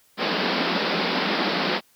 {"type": "band-pass noise", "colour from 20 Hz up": "pink", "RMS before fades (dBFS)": -24, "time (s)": [0.17, 1.81], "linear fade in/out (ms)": 50, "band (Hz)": [170, 5100], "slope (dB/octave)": 96, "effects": ["white hiss -60 dBFS RMS until 1.95 s"]}